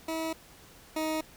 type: tone pair in turn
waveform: 20% pulse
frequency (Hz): 322.5 / 314.2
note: E4 / D#4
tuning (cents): -38 / +17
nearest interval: unison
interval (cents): 45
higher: first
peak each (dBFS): -26 / -24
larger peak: second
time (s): 0.08-0.33 / 0.96-1.21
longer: neither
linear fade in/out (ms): 5
effects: pink hiss -54 dBFS RMS until 1.36 s